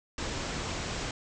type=low-pass noise; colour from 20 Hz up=pink; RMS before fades=-35 dBFS; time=0.18-1.11 s; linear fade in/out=2 ms; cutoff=7900 Hz; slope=96 dB/octave; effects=none